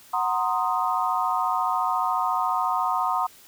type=chord; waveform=sine; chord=C half-diminished seventh; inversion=second; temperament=equal; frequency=740 / 932.3 / 1046.5 / 1244.5 Hz; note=Gb5 / Bb5 / C6 / Eb6; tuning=0 / 0 / 0 / 0 cents; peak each=-27 dBFS; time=0.13-3.27 s; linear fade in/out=10 ms; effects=white hiss -51 dBFS RMS until 3.47 s